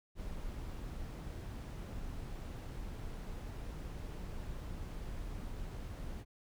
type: noise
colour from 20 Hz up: brown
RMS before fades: -43 dBFS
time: 0.15-6.25 s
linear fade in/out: 50 ms
effects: none